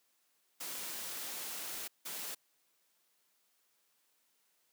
white noise bursts at uneven times, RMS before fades -42 dBFS, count 2, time 0.6-1.88 / 2.05-2.35 s, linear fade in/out 10 ms, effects white hiss -75 dBFS RMS until 4.72 s + high-pass 200 Hz 12 dB/octave

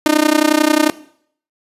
sawtooth tone with amplitude modulation, 305.1 Hz, D#4, 34 cents flat, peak -3 dBFS, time 0.06-0.9 s, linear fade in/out 0 ms, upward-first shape sine, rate 31.2 Hz, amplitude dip 95%, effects noise-tail reverb RT60 0.6 s tail -18 dB re dry + resampled to 32000 Hz

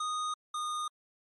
square tone pair in turn, 1239 / 1226.2 Hz, D#6 / D#6, -8 / -26 cents, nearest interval unison, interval 18 cents, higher first, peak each -32 / -33 dBFS, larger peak first, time 0-0.34 / 0.54-0.88 s, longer neither, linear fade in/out 5 ms, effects MP3 48 kbps

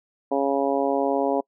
harmonic tone, 138.5 Hz, C#3, 1 cent flat, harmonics 2 / 3 / 4 / 5 / 6 / 7, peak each -26 / -26 / -25 / -27 / -30 / -32 dBFS, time 0.31-1.41 s, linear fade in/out 10 ms, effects noise-tail reverb RT60 0.1 s tail -26 dB re dry

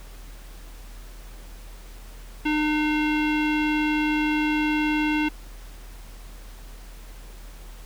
square tone with low-pass filter, 303.2 Hz, D#4, 45 cents flat, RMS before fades -23 dBFS, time 2.45-5.29 s, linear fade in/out 10 ms, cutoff 2700 Hz, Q 3.3, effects added 40 Hz sine -39 dBFS peak until 7.85 s + pink hiss -49 dBFS RMS until 7.85 s

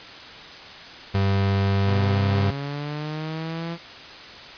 35% pulse tone with pitch glide, 98 to 98.8 Hz, G2 to G2, 0 to +14 cents, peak -17 dBFS, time 1.14-2.51 s, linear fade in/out 10 ms, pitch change +14 cents, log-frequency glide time 1.28-2.22 s
sawtooth linear sweep, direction up, 121.8 to 170 Hz, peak -24 dBFS, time 1.85-3.78 s, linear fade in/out 50 ms
effects white hiss -40 dBFS RMS until 4.57 s + resampled to 11025 Hz

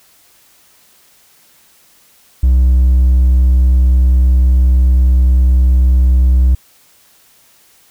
sine tone with hard clipping, 63.6 Hz, C2, 48 cents flat, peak -7 dBFS, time 2.43-6.55 s, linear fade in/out 5 ms, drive 2 dB, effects white hiss -49 dBFS RMS until 7.9 s

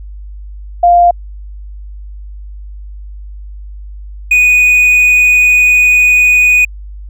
sine / triangle tone pair in turn, 698.5 / 2478 Hz, F5 / D#7, 0 / -8 cents, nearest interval octave + minor seventh, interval 2192 cents, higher second, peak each -3 dBFS, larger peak neither, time 0.83-1.11 / 4.31-6.65 s, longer second, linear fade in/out 5 ms, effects added 50 Hz sine -25 dBFS peak until 7.09 s

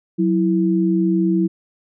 sine tone pair together, 184.76 / 329.2 Hz, F#3 / E4, -2 / -2 cents, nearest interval minor seventh, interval 1000 cents, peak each -17 dBFS, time 0.18-1.48 s, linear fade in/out 20 ms, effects none

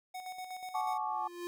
square tone with tremolo, 740 Hz, F#5, in tune, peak -40 dBFS, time 0.14-0.98 s, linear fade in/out 10 ms, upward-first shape square, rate 8.2 Hz, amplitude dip 50%
sine chord, D major seventh, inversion first, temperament equal with one note detuned, 740 / 860.9 / 1108.7 / 1174.7 Hz, F#5 / A5 / C#6 / D6, 0 / -38 / 0 / 0 cents, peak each -40 / -35 / -39 / -41 dBFS, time 0.74-1.28 s, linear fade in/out 10 ms
square tone with exponential growth, 349.3 Hz, F4, in tune, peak -36 dBFS, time 0.96-1.47 s, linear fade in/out 0 ms, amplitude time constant 110 ms
effects none

